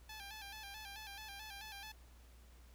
10% pulse tone with vibrato, 830.6 Hz, G#5, in tune, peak -40 dBFS, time 0.09-1.92 s, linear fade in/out 5 ms, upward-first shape square, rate 4.6 Hz, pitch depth 72 cents each way, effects added 60 Hz sine -58 dBFS peak until 2.74 s + pink hiss -67 dBFS RMS until 2.74 s

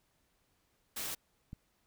white noise, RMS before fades -39 dBFS, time 0.96-1.15 s, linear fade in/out 10 ms
click, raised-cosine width 5 ms, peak -32 dBFS, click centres 1.531 s
effects pink hiss -75 dBFS RMS until 1.86 s

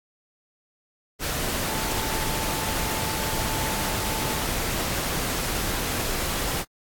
sine tone in noise, 880 Hz, A5, in tune, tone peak -34 dBFS, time 1.67-4.48 s, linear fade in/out 50 ms, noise pink, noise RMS -27 dBFS, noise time 1.19-6.65 s, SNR -10 dB, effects AAC 64 kbps

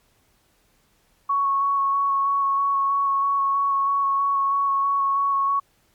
sine tone with vibrato, 1108.7 Hz, C#6, in tune, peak -18 dBFS, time 1.29-5.6 s, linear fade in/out 10 ms, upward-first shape square, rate 3.1 Hz, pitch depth 10 cents each way, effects pink hiss -63 dBFS RMS until 5.94 s + MP3 96 kbps

